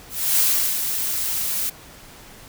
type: noise with ADSR envelope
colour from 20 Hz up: blue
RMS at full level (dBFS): -17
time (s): 0.09-1.7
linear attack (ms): 300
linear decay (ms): 380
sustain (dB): -7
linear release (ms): 9
effects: pink hiss -44 dBFS RMS until 2.48 s